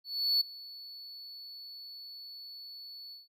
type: tone with ADSR envelope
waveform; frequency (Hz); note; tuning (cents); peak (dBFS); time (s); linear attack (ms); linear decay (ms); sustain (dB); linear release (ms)
triangle; 4435; C#8; 0; -22; 0.04-3.28; 370; 6; -21; 160
effects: none